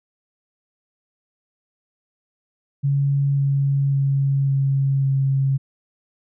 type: tone with pitch steps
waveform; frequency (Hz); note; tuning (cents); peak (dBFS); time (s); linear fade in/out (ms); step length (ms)
sine; 140 / 138.95 / 137.91 / 136.88 / 135.86; C#3 / C#3 / C#3 / C#3 / C#3; +18 / +4 / -9 / -22 / -34; -16; 2.83-5.58; 20; 550
effects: none